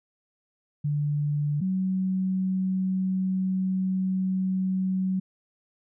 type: tone pair in turn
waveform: sine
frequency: 146.83 / 187.85 Hz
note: D3 / F#3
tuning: 0 / +26 cents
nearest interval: major third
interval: 426 cents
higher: second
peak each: -23 dBFS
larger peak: neither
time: 0.84-1.61 / 1.61-5.2 s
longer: second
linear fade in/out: 10 ms
effects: none